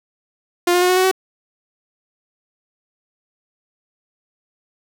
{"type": "tone with pitch steps", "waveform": "sawtooth", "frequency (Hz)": [351.3, 356.4, 361.6, 366.9, 372.2, 377.6], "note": ["F4", "F4", "F#4", "F#4", "F#4", "F#4"], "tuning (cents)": [10, 35, -40, -15, 10, 35], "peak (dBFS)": -9, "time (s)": [0.67, 1.114], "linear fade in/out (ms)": 5, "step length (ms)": 74, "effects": []}